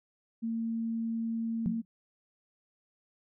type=tone; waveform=sine; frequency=227.6 Hz; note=A#3; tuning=41 cents flat; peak=-30 dBFS; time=0.42-1.82 s; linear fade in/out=20 ms
type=tone with exponential decay; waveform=sine; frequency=181.6 Hz; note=F#3; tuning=32 cents flat; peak=-24 dBFS; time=1.66-1.85 s; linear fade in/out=0 ms; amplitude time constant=41 ms
effects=none